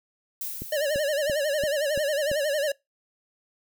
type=noise with exponential decay; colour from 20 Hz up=violet; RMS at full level=-31 dBFS; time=0.41-1.66 s; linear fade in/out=2 ms; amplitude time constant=270 ms
type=click train; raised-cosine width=3 ms; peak=-22 dBFS; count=6; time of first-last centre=0.62-2.315 s; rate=2.95 Hz
type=tone with vibrato; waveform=square; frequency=585 Hz; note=D5; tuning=7 cents flat; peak=-24 dBFS; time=0.72-2.72 s; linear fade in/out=5 ms; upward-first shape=sine; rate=11 Hz; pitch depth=110 cents each way
effects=noise-tail reverb RT60 0.2 s tail -24 dB re dry